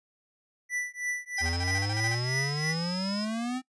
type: tone with tremolo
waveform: square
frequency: 1975.5 Hz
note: B6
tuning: in tune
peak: -28 dBFS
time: 0.69-2.75 s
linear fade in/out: 50 ms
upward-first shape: triangle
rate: 3.1 Hz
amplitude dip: 100%
type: tone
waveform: sine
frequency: 5090 Hz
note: D#8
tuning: 39 cents sharp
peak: -34 dBFS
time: 1.37-3.25 s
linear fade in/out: 5 ms
type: tone bursts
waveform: sawtooth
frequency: 784 Hz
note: G5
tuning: in tune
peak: -31 dBFS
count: 11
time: 1.38-2.151 s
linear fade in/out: 5 ms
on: 41 ms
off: 32 ms
type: exponential sweep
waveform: square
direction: up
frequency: 79.1 to 261.6 Hz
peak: -30 dBFS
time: 1.4-3.62 s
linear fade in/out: 50 ms
effects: noise-tail reverb RT60 0.1 s tail -21 dB re dry + resampled to 22050 Hz